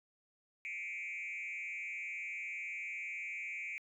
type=tone with frequency modulation; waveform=sine; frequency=2314 Hz; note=D7; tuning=26 cents flat; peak=-38 dBFS; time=0.65-3.78 s; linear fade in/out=0 ms; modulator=174 Hz; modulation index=1.1; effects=tanh soft clip ceiling -36 dBFS